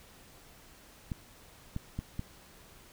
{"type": "clicks", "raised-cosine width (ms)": 5, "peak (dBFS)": -22, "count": 4, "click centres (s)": [1.118, 1.764, 1.99, 2.194], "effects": ["pink hiss -56 dBFS RMS until 2.92 s"]}